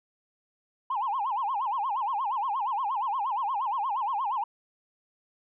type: tone with vibrato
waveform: sine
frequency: 932.3 Hz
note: A#5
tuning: in tune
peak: -25 dBFS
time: 0.9-4.44 s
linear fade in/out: 5 ms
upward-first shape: sine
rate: 8.5 Hz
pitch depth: 270 cents each way
effects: tanh soft clip ceiling -22 dBFS